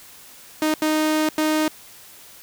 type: tone bursts at uneven times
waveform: sawtooth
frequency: 309.7 Hz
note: D#4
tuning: 8 cents flat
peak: -14 dBFS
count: 3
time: 0.62-0.74 / 0.82-1.29 / 1.38-1.68 s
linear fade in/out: 2 ms
effects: white hiss -45 dBFS RMS until 2.42 s